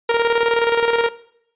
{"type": "tone with tremolo", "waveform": "sawtooth", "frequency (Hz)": 466.2, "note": "A#4", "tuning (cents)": 0, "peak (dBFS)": -9, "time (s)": [0.09, 1.09], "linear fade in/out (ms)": 5, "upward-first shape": "square", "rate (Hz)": 19, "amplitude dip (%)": 50, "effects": ["noise-tail reverb RT60 0.7 s tail -18 dB re dry", "resampled to 8000 Hz"]}